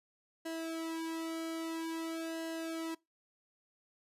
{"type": "tone with flanger", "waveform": "sawtooth", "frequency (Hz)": 326.5, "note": "E4", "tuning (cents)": -17, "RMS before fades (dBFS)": -39, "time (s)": [0.45, 2.95], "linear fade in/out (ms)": 10, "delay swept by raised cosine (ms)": [0.85, 1.95], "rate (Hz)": 0.5, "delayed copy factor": -1, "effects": ["noise-tail reverb RT60 0.2 s tail -22 dB re dry", "resampled to 32000 Hz"]}